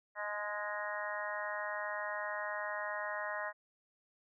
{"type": "harmonic tone with a mistuned harmonic", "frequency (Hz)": 207.6, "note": "G#3", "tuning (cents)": 0, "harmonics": [3, 4, 5, 6, 7, 8, 9], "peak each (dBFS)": [-42, -46, -43, -48, -46, -45, -42], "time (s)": [0.15, 3.53], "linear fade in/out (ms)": 50, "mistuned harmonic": 4, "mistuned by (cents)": 26, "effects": []}